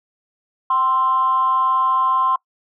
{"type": "tone with amplitude modulation", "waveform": "sine", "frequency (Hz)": 1046.5, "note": "C6", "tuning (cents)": 0, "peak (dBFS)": -11, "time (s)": [0.7, 2.36], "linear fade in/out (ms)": 5, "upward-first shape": "sine", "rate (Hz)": 278, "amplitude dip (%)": 65, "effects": ["noise-tail reverb RT60 0.1 s tail -24 dB re dry", "tanh soft clip ceiling -7 dBFS"]}